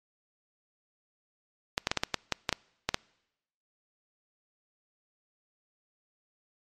clicks, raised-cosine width 0.2 ms, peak -8 dBFS, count 11, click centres 1.779 / 1.871 / 1.915 / 1.973 / 2.035 / 2.143 / 2.323 / 2.492 / 2.527 / 2.89 / 2.944 s, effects noise-tail reverb RT60 0.9 s tail -26 dB re dry + MP3 64 kbps

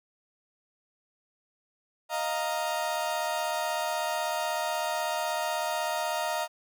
35% pulse chord, Eb suspended second, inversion none, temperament equal, 622.3 / 698.5 / 932.3 Hz, Eb5 / F5 / Bb5, 0 / 0 / 0 cents, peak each -31 dBFS, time 2.09-6.48 s, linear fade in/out 50 ms, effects none

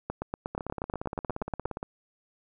two click trains, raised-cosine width 1 ms, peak -17 / -20 dBFS, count 14 / 23, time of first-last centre 0.1-1.657 / 0.55-1.829 s, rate 8.35 / 17.2 Hz, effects none

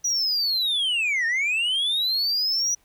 sine linear two-way sweep, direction down then up, 5880 to 1796 to 5880 Hz, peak -18 dBFS, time 0.04-2.75 s, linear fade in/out 10 ms, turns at 1.26 s, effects tanh soft clip ceiling -20 dBFS + pink hiss -63 dBFS RMS until 2.84 s

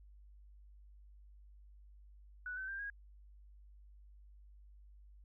sine tone with pitch steps, 1480 / 1531.3 / 1584.4 / 1639.3 Hz, F#6 / G6 / G6 / G#6, 0 / -41 / +18 / -23 cents, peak -40 dBFS, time 2.46-2.9 s, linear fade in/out 2 ms, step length 110 ms, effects added 50 Hz sine -56 dBFS peak until 5.24 s

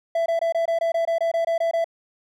triangle tone bursts, 666 Hz, E5, 18 cents sharp, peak -17 dBFS, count 13, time 0.15-1.844 s, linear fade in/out 5 ms, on 110 ms, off 22 ms, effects none

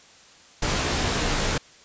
pink noise with comb filter, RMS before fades -24 dBFS, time 0.62-1.58 s, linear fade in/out 5 ms, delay 18 ms, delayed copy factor -0.55, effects white hiss -51 dBFS RMS until 1.84 s + resampled to 16000 Hz

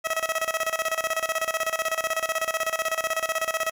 15% pulse tone with tremolo, 645 Hz, E5, 38 cents flat, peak -16 dBFS, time 0.04-3.71 s, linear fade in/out 20 ms, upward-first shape square, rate 16 Hz, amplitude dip 80%, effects none

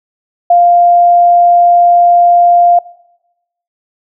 sine tone, 698.5 Hz, F5, in tune, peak -3 dBFS, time 0.5-2.79 s, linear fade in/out 5 ms, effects noise-tail reverb RT60 0.9 s tail -21 dB re dry

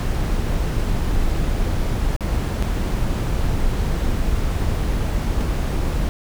brown noise with dropouts, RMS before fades -20 dBFS, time 0-6.09 s, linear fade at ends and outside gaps 0 ms, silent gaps 2.164-2.207 / 2.483-2.487 / 2.625-2.631 / 5.409-5.412 s, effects none

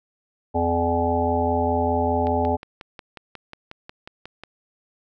harmonic tone, 84.9 Hz, F2, 48 cents flat, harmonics 1 / 3 / 5 / 7 / 9 / 10, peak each -26 / -26 / -26 / -26 / -26 / -26 dBFS, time 0.54-2.57 s, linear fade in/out 20 ms
click train, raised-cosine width 0.3 ms, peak -21 dBFS, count 13, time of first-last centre 2.27-4.436 s, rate 5.54 Hz
effects none

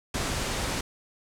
pink low-pass noise, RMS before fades -30 dBFS, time 0.14-0.81 s, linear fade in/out 5 ms, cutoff 9800 Hz, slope 24 dB/octave, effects none

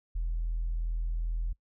sine tone, 41.25 Hz, E1, 2 cents sharp, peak -27 dBFS, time 0.15-1.53 s, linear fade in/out 10 ms, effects noise-tail reverb RT60 0.1 s tail -23 dB re dry + tanh soft clip ceiling -25 dBFS

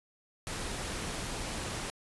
pink noise, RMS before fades -37 dBFS, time 0.47-1.9 s, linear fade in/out 0 ms, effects resampled to 24000 Hz

